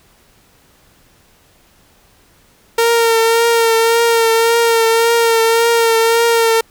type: tone with vibrato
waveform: sawtooth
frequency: 459.3 Hz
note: A#4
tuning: 26 cents flat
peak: -6 dBFS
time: 2.78-6.61 s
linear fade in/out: 5 ms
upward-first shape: triangle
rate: 1.8 Hz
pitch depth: 32 cents each way
effects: pink hiss -51 dBFS RMS until 6.7 s